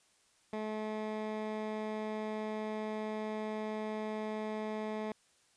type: tone with low-pass filter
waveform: 15% pulse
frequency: 215.4 Hz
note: A3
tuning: 37 cents flat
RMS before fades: -38 dBFS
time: 0.53-5.12 s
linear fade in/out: 2 ms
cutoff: 2900 Hz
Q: 0.5
effects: white hiss -69 dBFS RMS until 5.56 s + resampled to 22050 Hz